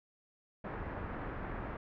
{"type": "low-pass noise", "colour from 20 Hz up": "pink", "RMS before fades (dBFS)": -41, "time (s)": [0.64, 1.77], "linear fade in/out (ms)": 5, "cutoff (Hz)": 1800, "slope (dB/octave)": 24, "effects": []}